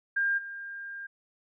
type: tone with level steps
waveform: sine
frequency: 1603 Hz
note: G6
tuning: 38 cents sharp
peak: -24 / -37 dBFS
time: 0.16-1.07 s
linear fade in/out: 10 ms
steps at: 0.37 s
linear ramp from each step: 20 ms
effects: none